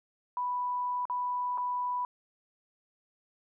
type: tone with dropouts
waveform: sine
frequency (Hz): 987.8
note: B5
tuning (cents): 0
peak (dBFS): -29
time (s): 0.37-2.05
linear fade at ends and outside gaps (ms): 1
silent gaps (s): 1.054-1.098 / 1.576-1.581
effects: none